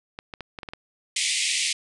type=clicks; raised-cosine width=0.3 ms; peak=-19 dBFS; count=7; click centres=0.189 / 0.338 / 0.407 / 0.588 / 0.632 / 0.688 / 0.735 s
type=band-pass noise; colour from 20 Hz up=pink; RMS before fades=-25 dBFS; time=1.16-1.73 s; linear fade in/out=5 ms; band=2000 to 9800 Hz; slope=96 dB/octave
effects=none